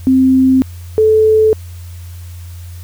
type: tone pair in turn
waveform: sine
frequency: 261.6 / 435.5 Hz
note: C4 / A4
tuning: 0 / -18 cents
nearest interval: major sixth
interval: 882 cents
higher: second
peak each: -6 dBFS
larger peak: neither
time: 0.07-0.62 / 0.98-1.53 s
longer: neither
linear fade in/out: 0 ms
effects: added 87 Hz sine -27 dBFS peak until 2.83 s + white hiss -43 dBFS RMS until 2.83 s